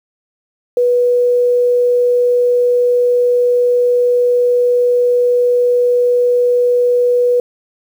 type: tone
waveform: sine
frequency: 489.2 Hz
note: B4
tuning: 16 cents flat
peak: -9 dBFS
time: 0.77-7.4 s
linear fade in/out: 2 ms
effects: 7-bit